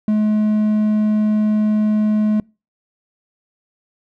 triangle tone, 213 Hz, G#3, 44 cents sharp, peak -11 dBFS, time 0.08-2.4 s, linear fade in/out 2 ms, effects noise-tail reverb RT60 0.3 s tail -26 dB re dry

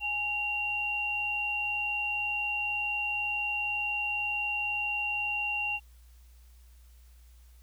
sine tone pair together, 830.6 / 2762 Hz, G#5 / F7, 0 / -20 cents, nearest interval octave + major sixth, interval 2080 cents, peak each -37 / -29 dBFS, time 0-5.8 s, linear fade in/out 50 ms, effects added 60 Hz sine -52 dBFS peak until 7.62 s + white hiss -66 dBFS RMS until 7.62 s

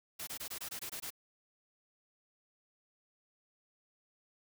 white noise bursts, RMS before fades -42 dBFS, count 9, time 0.19-1.105 s, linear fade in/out 10 ms, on 83 ms, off 21 ms, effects none

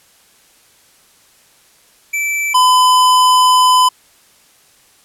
square tone pair in turn, 2323 / 1009.4 Hz, D7 / B5, -20 / +38 cents, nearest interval octave + major second, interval 1442 cents, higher first, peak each -16 / -8 dBFS, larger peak second, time 2.13-2.54 / 2.54-3.89 s, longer second, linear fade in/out 10 ms, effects white hiss -50 dBFS RMS until 5.04 s + low-pass 12000 Hz 12 dB/octave

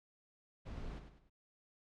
brown noise with echo, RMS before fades -44 dBFS, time 0.65-1 s, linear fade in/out 20 ms, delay 100 ms, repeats 3, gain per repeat -8 dB, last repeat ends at 1.3 s, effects low-pass 5000 Hz 12 dB/octave + MP3 96 kbps

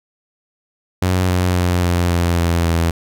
sawtooth tone with pitch steps, 91.8 / 90.38 / 88.98 / 87.6 / 86.25 / 84.91 / 83.6 Hz, F#2 / F#2 / F2 / F2 / F2 / F2 / E2, -13 / -40 / +33 / +6 / -21 / -48 / +25 cents, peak -10 dBFS, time 1.02-2.91 s, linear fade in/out 5 ms, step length 270 ms, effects none

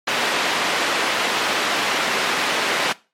white band-pass noise, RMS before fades -21 dBFS, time 0.07-2.93 s, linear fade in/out 10 ms, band 260 to 2700 Hz, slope 12 dB/octave, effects noise-tail reverb RT60 0.3 s tail -20 dB re dry + MP3 64 kbps

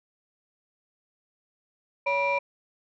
sine tone cluster, 562 / 972 / 2363 Hz, C#5 / B5 / D7, +24 / -28 / +10 cents, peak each -26 dBFS, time 2.06-2.39 s, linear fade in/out 10 ms, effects tanh soft clip ceiling -17 dBFS

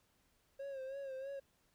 triangle tone with vibrato, 540 Hz, C#5, 45 cents flat, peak -40 dBFS, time 0.59-1.4 s, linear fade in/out 10 ms, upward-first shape sine, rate 3.1 Hz, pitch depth 57 cents each way, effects pink hiss -75 dBFS RMS until 1.74 s

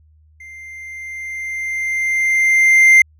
triangle tone with level ramp, 2093 Hz, C7, in tune, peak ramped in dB -33 to -3 dBFS, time 0.4-3.02 s, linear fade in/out 5 ms, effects added 77 Hz sine -48 dBFS peak until 3.19 s

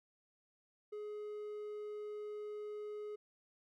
triangle tone, 420 Hz, G#4, 19 cents sharp, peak -40 dBFS, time 0.92-3.16 s, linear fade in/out 10 ms, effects none

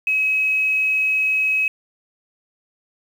sine tone with quantisation, 2554 Hz, D#7, 45 cents sharp, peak -16 dBFS, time 0.07-1.68 s, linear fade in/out 2 ms, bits 7, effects none

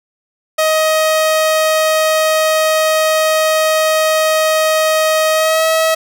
sawtooth tone with pitch glide, 629 to 642.2 Hz, D#5 to E5, +19 to -45 cents, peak -7 dBFS, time 0.58-5.95 s, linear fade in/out 10 ms, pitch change +36 cents, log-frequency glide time 5.33-5.65 s, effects none

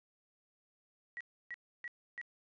sine tone bursts, 1921 Hz, B6, 48 cents flat, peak -40 dBFS, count 4, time 1.17-2.214 s, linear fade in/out 0 ms, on 36 ms, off 300 ms, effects resampled to 16000 Hz + 13-bit

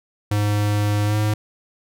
square tone with pitch glide, 103.83 to 106.2 Hz, G#2 to G#2, 0 to +39 cents, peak -18 dBFS, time 0.31-1.34 s, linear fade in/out 5 ms, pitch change +39 cents, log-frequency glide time 1.05-1.16 s, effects none

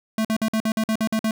square tone bursts, 220 Hz, A3, in tune, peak -20 dBFS, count 10, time 0.18-1.31 s, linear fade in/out 2 ms, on 68 ms, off 50 ms, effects none

